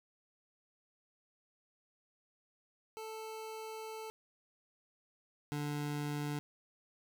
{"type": "tone pair in turn", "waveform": "25% pulse", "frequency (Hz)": [440, 146.83], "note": ["A4", "D3"], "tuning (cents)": [0, 0], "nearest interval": "octave + perfect fifth", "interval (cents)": 1900, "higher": "first", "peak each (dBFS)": [-39, -32], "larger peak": "second", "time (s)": [[2.97, 4.1], [5.52, 6.39]], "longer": "first", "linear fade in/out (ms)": 0, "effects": []}